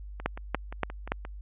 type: two click trains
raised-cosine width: 0.5 ms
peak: -11 / -24 dBFS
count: 4 / 7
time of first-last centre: 0.26-1.12 / 0.2-1.251 s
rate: 3.49 / 5.71 Hz
effects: added 50 Hz sine -39 dBFS peak until 1.41 s + resampled to 8000 Hz